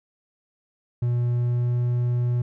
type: tone with pitch glide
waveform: triangle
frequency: 120.9 to 121.74 Hz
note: B2 to B2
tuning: -36 to -24 cents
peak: -18 dBFS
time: 1.02-2.42 s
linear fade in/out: 5 ms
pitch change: +12 cents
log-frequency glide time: 1.31-1.79 s
effects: none